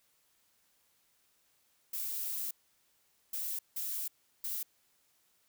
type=noise bursts at uneven times; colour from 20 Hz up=violet; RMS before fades=-37 dBFS; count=4; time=1.93-2.51 / 3.33-3.59 / 3.76-4.08 / 4.44-4.63 s; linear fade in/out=5 ms; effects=white hiss -72 dBFS RMS until 5.48 s